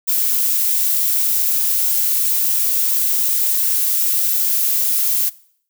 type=noise; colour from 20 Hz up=violet; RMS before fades=-17 dBFS; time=0.07-5.3 s; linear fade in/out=20 ms; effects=noise-tail reverb RT60 0.6 s tail -21 dB re dry